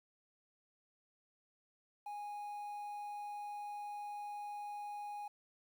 triangle tone with quantisation, 826 Hz, G#5, 10 cents flat, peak -40 dBFS, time 2.06-5.28 s, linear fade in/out 5 ms, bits 11, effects none

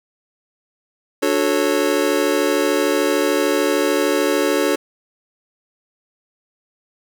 square chord, D major seventh, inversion none, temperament just, 293.7 / 367.1 / 440.5 / 550.6 Hz, D4 / F#4 / A4 / C#5, 0 / -14 / +2 / -12 cents, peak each -22 dBFS, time 1.22-4.76 s, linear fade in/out 10 ms, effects none

